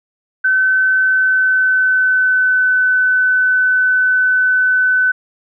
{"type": "tone with pitch glide", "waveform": "sine", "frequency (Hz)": [1525, 1508.4], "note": ["G6", "F#6"], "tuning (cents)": [-48, 33], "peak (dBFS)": -10, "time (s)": [0.44, 5.12], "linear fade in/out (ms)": 10, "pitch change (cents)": -19, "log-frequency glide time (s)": [1.03, 2.76], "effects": []}